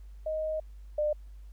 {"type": "tone pair in turn", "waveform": "sine", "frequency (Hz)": [625, 599.9], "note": ["D#5", "D5"], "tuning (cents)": [8, 37], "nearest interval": "minor second", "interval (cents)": 71, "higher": "first", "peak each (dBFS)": [-29, -25], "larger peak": "second", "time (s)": [[0.26, 0.6], [0.98, 1.13]], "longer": "first", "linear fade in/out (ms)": 5, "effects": ["added 50 Hz sine -44 dBFS peak until 1.52 s", "pink hiss -70 dBFS RMS until 1.52 s"]}